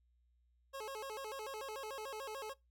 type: tone with vibrato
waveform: 25% pulse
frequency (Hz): 484.1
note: B4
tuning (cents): -35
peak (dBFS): -39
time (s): 0.73-2.54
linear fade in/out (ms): 20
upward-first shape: square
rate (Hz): 6.8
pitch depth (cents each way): 200
effects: noise-tail reverb RT60 0.2 s tail -21 dB re dry + added 60 Hz sine -70 dBFS peak until 2.7 s